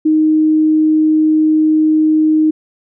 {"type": "tone", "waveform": "sine", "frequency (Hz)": 311.1, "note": "D#4", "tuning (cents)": 0, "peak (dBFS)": -8, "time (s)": [0.05, 2.51], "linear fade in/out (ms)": 10, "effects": []}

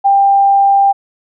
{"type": "tone", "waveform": "sine", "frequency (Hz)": 793, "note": "G5", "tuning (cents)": 20, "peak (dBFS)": -6, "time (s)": [0.04, 0.93], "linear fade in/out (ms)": 20, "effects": []}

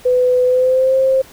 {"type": "tone with pitch glide", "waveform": "sine", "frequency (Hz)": [501, 529], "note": ["B4", "C5"], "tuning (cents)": [25, 19], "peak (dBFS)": -10, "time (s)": [0.05, 1.22], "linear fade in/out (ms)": 10, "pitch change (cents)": 94, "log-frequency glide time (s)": [0.45, 0.96], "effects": ["pink hiss -42 dBFS RMS until 1.32 s"]}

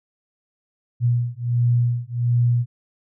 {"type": "beating tone pair", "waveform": "sine", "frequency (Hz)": [119.7, 121.1], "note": ["A#2", "B2"], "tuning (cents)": [46, -34], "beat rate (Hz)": 1.4, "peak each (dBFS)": -20, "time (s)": [1, 2.66], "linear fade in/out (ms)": 50, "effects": []}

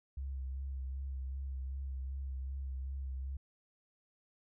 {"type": "tone with vibrato", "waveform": "sine", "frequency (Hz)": 66.7, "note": "C2", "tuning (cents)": 34, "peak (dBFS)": -37, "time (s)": [0.17, 3.37], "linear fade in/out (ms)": 5, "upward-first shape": "sine", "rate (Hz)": 2.6, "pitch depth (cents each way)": 33, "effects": []}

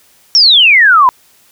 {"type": "exponential sweep", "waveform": "sine", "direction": "down", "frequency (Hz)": [5630, 970], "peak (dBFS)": -3, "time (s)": [0.35, 1.09], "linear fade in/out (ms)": 0, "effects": ["white hiss -48 dBFS RMS until 1.51 s"]}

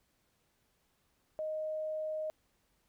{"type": "tone", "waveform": "sine", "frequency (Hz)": 622.3, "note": "D#5", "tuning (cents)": 0, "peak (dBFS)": -34, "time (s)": [1.39, 2.3], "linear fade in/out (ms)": 0, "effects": ["pink hiss -75 dBFS RMS until 2.88 s"]}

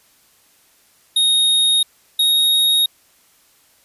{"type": "tone pair in turn", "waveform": "square", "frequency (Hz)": [3729, 3751], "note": ["A#7", "A#7"], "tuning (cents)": [0, 10], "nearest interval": "unison", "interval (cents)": 10, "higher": "second", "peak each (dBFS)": -13, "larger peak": "neither", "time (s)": [[1.16, 1.83], [2.19, 2.86]], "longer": "neither", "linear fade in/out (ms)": 5, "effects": ["white hiss -55 dBFS RMS until 3.84 s", "resampled to 32000 Hz"]}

